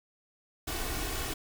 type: noise with comb filter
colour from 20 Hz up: pink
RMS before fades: -34 dBFS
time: 0.67-1.34 s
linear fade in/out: 10 ms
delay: 2.7 ms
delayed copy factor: +0.65
effects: none